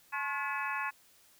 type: harmonic tone with a mistuned harmonic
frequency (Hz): 285.7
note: D4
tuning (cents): -48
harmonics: 3 / 4 / 5 / 6 / 7 / 8 / 9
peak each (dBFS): -40 / -37 / -41 / -38 / -45 / -48 / -40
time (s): 0.12-0.91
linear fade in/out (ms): 20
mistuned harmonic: 4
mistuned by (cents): -98
effects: white hiss -63 dBFS RMS until 1.39 s